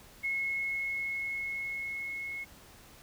sine tone with level ramp, 2176 Hz, C#7, 33 cents flat, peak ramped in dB -29 to -36 dBFS, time 0.23-2.45 s, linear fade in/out 20 ms, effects pink hiss -55 dBFS RMS until 3.02 s

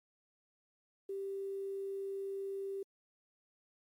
sine tone with quantisation, 392 Hz, G4, in tune, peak -37 dBFS, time 1.09-2.83 s, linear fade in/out 5 ms, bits 11, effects MP3 64 kbps

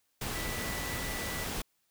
sine tone in noise, 1972 Hz, B6, 3 cents flat, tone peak -41 dBFS, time 0.35-1.45 s, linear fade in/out 5 ms, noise pink, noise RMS -36 dBFS, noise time 0.21-1.62 s, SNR -8 dB, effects white hiss -75 dBFS RMS until 1.9 s

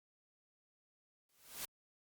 white noise with exponential growth, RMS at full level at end -40 dBFS, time 1.29-1.65 s, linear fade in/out 2 ms, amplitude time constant 78 ms, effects Opus 48 kbps

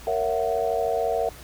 sine chord, F# dominant seventh, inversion first, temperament just, 462.5 / 555 / 666 / 740 Hz, A#4 / C#5 / E5 / F#5, -14 / +2 / +18 / 0 cents, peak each -26 / -30 / -26 / -28 dBFS, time 0.07-1.29 s, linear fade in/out 2 ms, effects added 60 Hz sine -45 dBFS peak until 1.43 s + pink hiss -45 dBFS RMS until 1.43 s

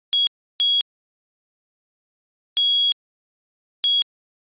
sine tone bursts at uneven times, 3322 Hz, G#7, in tune, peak -13 dBFS, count 4, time 0.13-0.27 / 0.6-0.81 / 2.57-2.92 / 3.84-4.02 s, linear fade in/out 0 ms, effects tanh soft clip ceiling -13 dBFS + resampled to 8000 Hz

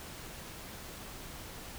silence, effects pink hiss -46 dBFS RMS until 1.78 s

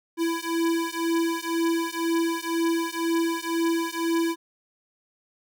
square beating tone pair, 331.6 / 333.6 Hz, E4 / E4, +10 / +21 cents, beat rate 2 Hz, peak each -27 dBFS, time 0.17-4.36 s, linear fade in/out 50 ms, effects none

